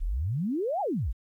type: exponential two-way sweep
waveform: sine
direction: up then down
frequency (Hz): 32.5 to 855 to 42.8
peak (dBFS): -26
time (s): 0-1.13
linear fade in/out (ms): 20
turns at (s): 0.81
effects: 11-bit